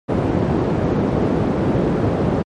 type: low-pass noise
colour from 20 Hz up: white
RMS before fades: -17 dBFS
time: 0.08-2.43 s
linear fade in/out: 20 ms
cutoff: 370 Hz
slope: 12 dB/octave
effects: high-pass 80 Hz 12 dB/octave + MP3 48 kbps